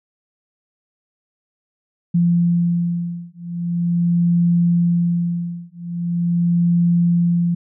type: beating tone pair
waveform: sine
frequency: 172.1 / 172.52 Hz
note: F3 / F3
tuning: -25 / -21 cents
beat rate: 0.42 Hz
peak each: -18 dBFS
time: 2.14-7.55 s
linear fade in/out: 10 ms
effects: none